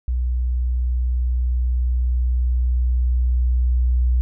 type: tone with level ramp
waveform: sine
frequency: 61.6 Hz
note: B1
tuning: 4 cents flat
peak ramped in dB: -18 to -14 dBFS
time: 0.08-4.21 s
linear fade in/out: 0 ms
effects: none